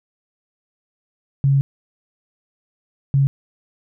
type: tone bursts at uneven times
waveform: sine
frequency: 138 Hz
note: C#3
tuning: 7 cents flat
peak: -12 dBFS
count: 2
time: 1.44-1.61 / 3.14-3.27 s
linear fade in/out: 0 ms
effects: none